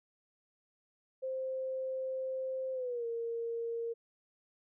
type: tone with pitch glide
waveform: sine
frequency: 523.3 to 463.5 Hz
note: C5 to A#4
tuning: 0 to -10 cents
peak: -34 dBFS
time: 1.22-3.94 s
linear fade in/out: 20 ms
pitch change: -210 cents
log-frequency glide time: 2.73-3.06 s
effects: none